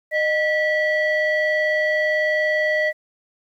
sine tone pair together, 615.2 / 1953 Hz, D#5 / B6, -20 / -20 cents, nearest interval octave + minor sixth, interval 2000 cents, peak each -18 dBFS, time 0.11-2.93 s, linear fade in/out 50 ms, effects tanh soft clip ceiling -14 dBFS + 9-bit

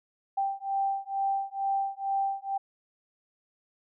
sine beating tone pair, 784 / 786.2 Hz, G5 / G5, 0 / +5 cents, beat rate 2.2 Hz, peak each -30 dBFS, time 0.37-2.58 s, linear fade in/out 10 ms, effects none

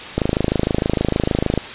click train, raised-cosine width 2 ms, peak -3 dBFS, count 38, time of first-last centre 0.18-1.576 s, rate 26.5 Hz, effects white hiss -31 dBFS RMS until 1.74 s + resampled to 8000 Hz

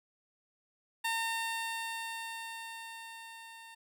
15% pulse tone with level ramp, 910 Hz, A#5, 42 cents flat, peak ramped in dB -24 to -43 dBFS, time 1.04-3.75 s, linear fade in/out 10 ms, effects none

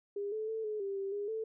sine tone with pitch steps, 404.7 / 434.3 / 443.8 / 425.9 / 394.6 / 391.6 / 408.4 / 442.2 Hz, G#4 / A4 / A4 / G#4 / G4 / G4 / G#4 / A4, -45 / -23 / +15 / +44 / +11 / -2 / -29 / +9 cents, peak -34 dBFS, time 0.16-1.44 s, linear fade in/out 5 ms, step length 160 ms, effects none

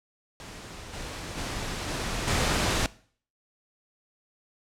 pink noise with level steps, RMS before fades -42 / -37 / -33 / -31 / -25 dBFS, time 0.4-2.86 s, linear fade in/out 0 ms, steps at 0.93 / 1.37 / 1.88 / 2.27 s, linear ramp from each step 10 ms, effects noise-tail reverb RT60 0.5 s tail -20 dB re dry + low-pass 8000 Hz 12 dB/octave

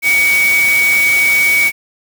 sine tone in noise, 2253 Hz, C#7, 28 cents sharp, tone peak -9 dBFS, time 0.02-1.72 s, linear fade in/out 50 ms, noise white, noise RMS -21 dBFS, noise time 0.02-1.72 s, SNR +9 dB, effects none

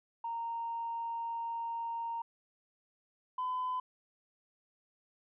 sine tone pair in turn, 926 / 1011 Hz, A#5 / B5, -12 / +40 cents, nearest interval major second, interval 152 cents, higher second, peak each -34 / -31 dBFS, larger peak second, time 0.24-2.22 / 3.38-3.8 s, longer first, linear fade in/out 5 ms, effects tanh soft clip ceiling -29 dBFS

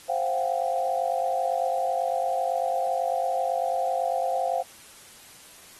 sine tone cluster, 527 / 693 / 743 / 791 Hz, C5 / F5 / F#5 / G5, +12 / -14 / +7 / +15 cents, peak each -29 / -27 / -29 / -32 dBFS, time 0.08-4.63 s, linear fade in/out 20 ms, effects white hiss -49 dBFS RMS until 5.79 s + AAC 32 kbps

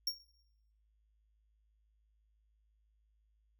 45% pulse tone with exponential decay, 5540 Hz, F8, 15 cents flat, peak -29 dBFS, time 0.07-0.19 s, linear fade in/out 5 ms, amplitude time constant 25 ms, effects noise-tail reverb RT60 0.8 s tail -19 dB re dry + added 53 Hz sine -70 dBFS peak until 3.59 s

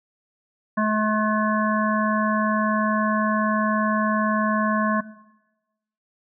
harmonic tone, 214.7 Hz, A3, 42 cents flat, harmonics 1 / 3 / 5 / 7 / 8, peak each -21 / -27 / -24 / -31 / -29 dBFS, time 0.77-5.01 s, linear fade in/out 10 ms, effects noise-tail reverb RT60 1.0 s tail -18 dB re dry

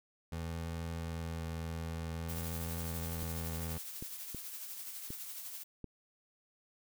25% pulse tone with vibrato, 82.41 Hz, E2, in tune, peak -34 dBFS, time 0.32-3.78 s, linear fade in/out 5 ms, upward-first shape sine, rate 0.52 Hz, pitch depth 12 cents each way
blue noise with tremolo, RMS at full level -43 dBFS, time 2.28-5.64 s, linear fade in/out 20 ms, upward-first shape triangle, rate 12 Hz, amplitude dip 45%
clicks, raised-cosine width 3 ms, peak -30 dBFS, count 5, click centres 3.227 / 4.025 / 4.347 / 5.105 / 5.843 s
effects none

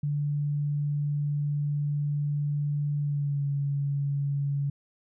sine tone with pitch glide, 145.9 to 141.34 Hz, D3 to C#3, -11 to +34 cents, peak -25 dBFS, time 0.03-4.7 s, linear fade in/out 5 ms, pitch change -55 cents, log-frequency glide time 2.99-3.45 s, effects none

